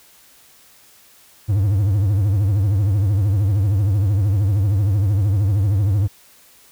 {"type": "tone with vibrato", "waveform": "triangle", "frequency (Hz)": 100, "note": "G2", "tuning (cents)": 35, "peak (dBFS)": -12, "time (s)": [1.48, 6.08], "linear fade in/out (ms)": 20, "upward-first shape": "triangle", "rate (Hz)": 13, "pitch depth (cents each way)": 180, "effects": ["white hiss -50 dBFS RMS until 6.71 s"]}